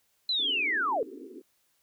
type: linear sweep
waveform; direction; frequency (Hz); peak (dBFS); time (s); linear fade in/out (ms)
sine; down; 4112 to 389.9; -25; 0.29-1.03; 2
type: band-pass noise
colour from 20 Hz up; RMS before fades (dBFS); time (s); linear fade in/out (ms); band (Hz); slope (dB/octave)
pink; -44; 0.39-1.42; 10; 250 to 450; 96
effects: white hiss -71 dBFS RMS until 1.82 s